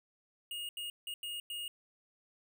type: tone bursts at uneven times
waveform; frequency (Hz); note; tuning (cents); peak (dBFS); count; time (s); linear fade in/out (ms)
square; 2857; F7; +39; -39; 5; 0.51-0.69 / 0.77-0.9 / 1.07-1.14 / 1.23-1.4 / 1.5-1.68; 2
effects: none